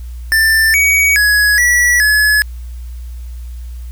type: tone with pitch steps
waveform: square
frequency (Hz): 1778 / 2258 / 1677 / 1944 / 1703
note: A6 / C#7 / G#6 / B6 / G#6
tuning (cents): +18 / +31 / +16 / -28 / +43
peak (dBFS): -9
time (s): 0.32-2.42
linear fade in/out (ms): 0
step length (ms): 420
effects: added 60 Hz sine -24 dBFS peak until 3.91 s + white hiss -48 dBFS RMS until 3.91 s